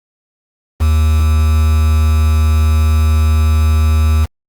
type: tone with quantisation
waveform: triangle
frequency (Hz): 77.78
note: D#2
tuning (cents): 0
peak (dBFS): -6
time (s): 0.8-4.26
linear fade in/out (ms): 20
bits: 4
effects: Opus 32 kbps